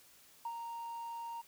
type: tone with ADSR envelope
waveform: triangle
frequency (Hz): 930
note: A#5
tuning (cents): -4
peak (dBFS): -32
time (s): 0.45-1.42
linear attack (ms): 5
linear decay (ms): 58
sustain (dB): -6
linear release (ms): 19
effects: tanh soft clip ceiling -34 dBFS + white hiss -62 dBFS RMS until 1.47 s